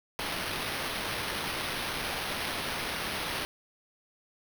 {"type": "noise with sample-and-hold", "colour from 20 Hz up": "violet", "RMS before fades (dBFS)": -34, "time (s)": [0.19, 3.45], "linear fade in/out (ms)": 0, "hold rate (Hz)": 7350, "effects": []}